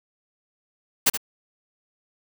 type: noise with echo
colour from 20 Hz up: white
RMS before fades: -17 dBFS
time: 1.06-1.1 s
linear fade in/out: 10 ms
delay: 75 ms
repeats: 1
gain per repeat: -10 dB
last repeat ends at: 1.175 s
effects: none